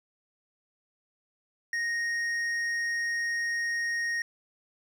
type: tone with hard clipping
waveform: triangle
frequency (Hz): 1864.7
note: A#6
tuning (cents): 0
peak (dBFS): -29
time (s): 1.73-4.22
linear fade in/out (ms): 2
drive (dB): 10
effects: none